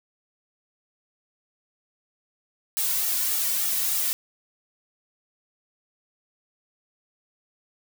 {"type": "noise with flanger", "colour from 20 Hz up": "blue", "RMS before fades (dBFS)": -25, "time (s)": [2.77, 4.13], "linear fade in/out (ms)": 0, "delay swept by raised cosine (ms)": [1.9, 2.48], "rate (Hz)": 3.4, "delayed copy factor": -0.8, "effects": []}